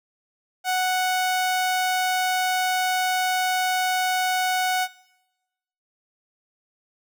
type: tone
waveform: sawtooth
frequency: 740 Hz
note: F#5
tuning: in tune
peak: -17 dBFS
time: 0.64-4.88 s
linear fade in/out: 50 ms
effects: noise-tail reverb RT60 1.0 s tail -21 dB re dry